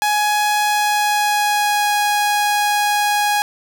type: tone with pitch glide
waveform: sawtooth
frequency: 837 to 828.3 Hz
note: G#5 to G#5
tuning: +13 to -5 cents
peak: -11 dBFS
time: 0.02-3.42 s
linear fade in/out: 0 ms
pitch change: -18 cents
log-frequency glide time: 0.63-1.89 s
effects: none